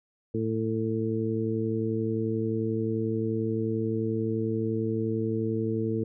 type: harmonic tone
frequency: 111.4 Hz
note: A2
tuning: 22 cents sharp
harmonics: 1 / 2 / 3 / 4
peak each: -31 / -31 / -31 / -31 dBFS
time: 0.34-6.04 s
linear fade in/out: 5 ms
effects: none